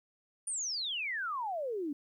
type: exponential sweep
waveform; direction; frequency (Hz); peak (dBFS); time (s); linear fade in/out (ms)
sine; down; 9540 to 275.3; -33; 0.47-1.93; 5
effects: 12-bit